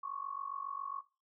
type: tone with amplitude modulation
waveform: sine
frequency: 1108.7 Hz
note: C#6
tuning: in tune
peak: -34 dBFS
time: 0.03-1.01 s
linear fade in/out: 10 ms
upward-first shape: sine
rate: 47.3 Hz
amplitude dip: 90%
effects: noise-tail reverb RT60 0.3 s tail -17 dB re dry